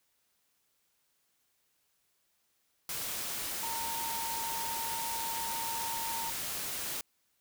sine tone in noise, 916 Hz, A#5, 31 cents flat, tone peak -37 dBFS, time 3.63-6.3 s, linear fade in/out 2 ms, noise white, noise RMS -37 dBFS, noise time 2.89-7.01 s, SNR -3 dB, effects white hiss -75 dBFS RMS until 7.4 s

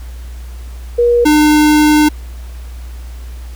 sine / square tone pair in turn, 478.1 / 301.8 Hz, A#4 / D4, +44 / +47 cents, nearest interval minor sixth, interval 797 cents, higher first, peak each -7 dBFS, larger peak neither, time 0.98-1.25 / 1.25-2.09 s, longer second, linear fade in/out 10 ms, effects added 60 Hz sine -25 dBFS peak until 3.55 s + pink hiss -42 dBFS RMS until 3.55 s

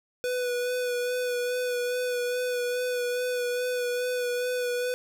square tone with vibrato, 493.9 Hz, B4, in tune, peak -27 dBFS, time 0.24-4.94 s, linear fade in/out 0 ms, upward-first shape sine, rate 2.4 Hz, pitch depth 21 cents each way, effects none

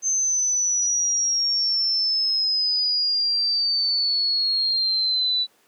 sine exponential sweep, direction down, 6272 to 3951 Hz, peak -19 dBFS, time 0.02-5.47 s, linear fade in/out 50 ms, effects pink hiss -60 dBFS RMS until 5.67 s + high-pass 300 Hz 12 dB/octave

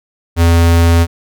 square tone, 84.3 Hz, E2, 39 cents sharp, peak -7 dBFS, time 0.36-1.07 s, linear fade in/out 50 ms, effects none

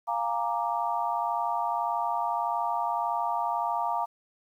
sine chord, Bb dominant seventh, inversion second, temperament equal, 698.5 / 830.6 / 932.3 / 1174.7 Hz, F5 / Ab5 / Bb5 / D6, 0 / 0 / 0 / 0 cents, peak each -31 / -34 / -29 / -34 dBFS, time 0.07-4.06 s, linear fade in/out 20 ms, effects 10-bit

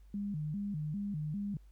sine tone with vibrato, 175.3 Hz, F3, 7 cents sharp, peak -34 dBFS, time 0.14-1.57 s, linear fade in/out 2 ms, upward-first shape square, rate 2.5 Hz, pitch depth 250 cents each way, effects added 50 Hz sine -54 dBFS peak until 1.71 s + pink hiss -75 dBFS RMS until 1.71 s

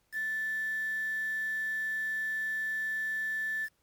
sine tone with quantisation, 1756 Hz, A6, 4 cents flat, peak -30 dBFS, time 0.12-3.69 s, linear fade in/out 50 ms, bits 8, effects pink hiss -73 dBFS RMS until 3.82 s + MP3 96 kbps

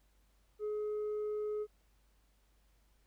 sine tone with tanh clipping, 422.4 Hz, G#4, 29 cents sharp, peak -35 dBFS, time 0.59-1.67 s, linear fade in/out 50 ms, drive 2 dB, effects added 50 Hz sine -68 dBFS peak until 3.06 s + pink hiss -75 dBFS RMS until 3.06 s

